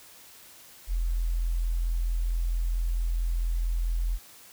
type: tone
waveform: sine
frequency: 42.24 Hz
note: E1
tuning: 43 cents sharp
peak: -24 dBFS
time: 0.87-4.19 s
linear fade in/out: 50 ms
effects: white hiss -51 dBFS RMS until 4.52 s